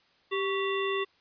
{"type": "harmonic tone with a mistuned harmonic", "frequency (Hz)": 392, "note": "G4", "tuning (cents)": 0, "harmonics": [1, 3, 5, 7, 9], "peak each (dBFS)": [-29, -34, -36, -37, -39], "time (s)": [0.31, 1.05], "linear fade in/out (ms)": 20, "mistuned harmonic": 3, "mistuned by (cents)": -85, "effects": ["white hiss -65 dBFS RMS until 1.2 s", "resampled to 11025 Hz"]}